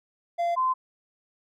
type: tone pair in turn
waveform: triangle / sine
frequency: 688 / 1032.6 Hz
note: F5 / C6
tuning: -26 / -23 cents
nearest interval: perfect fifth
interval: 703 cents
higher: second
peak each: -21 dBFS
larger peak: neither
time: 0.38-0.56 / 0.56-0.74 s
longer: neither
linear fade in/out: 20 ms
effects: none